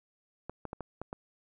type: clicks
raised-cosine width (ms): 1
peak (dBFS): -24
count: 6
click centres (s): 0.496 / 0.653 / 0.731 / 0.807 / 1.016 / 1.129
effects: none